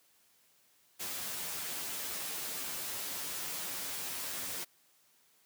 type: noise with comb filter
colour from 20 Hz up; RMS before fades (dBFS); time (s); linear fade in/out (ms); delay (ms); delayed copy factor
white; -39; 0.99-4.65; 20; 11; +0.75
effects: white hiss -68 dBFS RMS until 5.45 s + high-pass 100 Hz 12 dB/octave